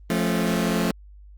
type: chord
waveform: sawtooth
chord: F augmented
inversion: none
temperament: just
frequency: 174.61 / 218.3 / 272.8 Hz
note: F3 / A3 / C#4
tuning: 0 / -13 / -28 cents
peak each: -20 / -20 / -25 dBFS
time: 0.1-0.91 s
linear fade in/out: 2 ms
effects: added 50 Hz sine -43 dBFS peak until 1.37 s + Opus 32 kbps